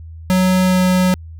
square tone with pitch glide, 185 to 183.62 Hz, F#3 to F#3, 0 to -13 cents, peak -12 dBFS, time 0.3-1.14 s, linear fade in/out 0 ms, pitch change -13 cents, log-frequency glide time 0.64-0.81 s, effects added 81 Hz sine -31 dBFS peak until 1.39 s

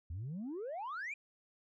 sine exponential sweep, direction up, 76.5 to 2479 Hz, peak -37 dBFS, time 0.1-1.14 s, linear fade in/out 5 ms, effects tanh soft clip ceiling -37 dBFS

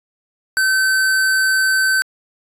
square tone, 1537 Hz, G6, 35 cents flat, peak -14 dBFS, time 0.57-2.02 s, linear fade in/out 0 ms, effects resampled to 32000 Hz

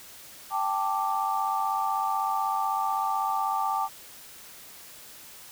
sine chord, G suspended second, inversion none, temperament equal, 784 / 880 / 1174.7 Hz, G5 / A5 / D6, 0 / 0 / 0 cents, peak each -29 dBFS, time 0.5-3.89 s, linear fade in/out 50 ms, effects white hiss -47 dBFS RMS until 5.51 s

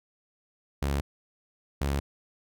sawtooth tone pair in turn, 70 / 70 Hz, C#2 / C#2, +18 / +18 cents, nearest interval unison, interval 0 cents, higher neither, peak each -22 dBFS, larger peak neither, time 0.82-1.01 / 1.81-2 s, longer neither, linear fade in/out 5 ms, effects none

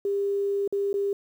sine tone with dropouts, 400 Hz, G4, 35 cents sharp, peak -23 dBFS, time 0.05-1.13 s, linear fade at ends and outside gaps 2 ms, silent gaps 0.677-0.725 / 0.93-0.94 s, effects 9-bit

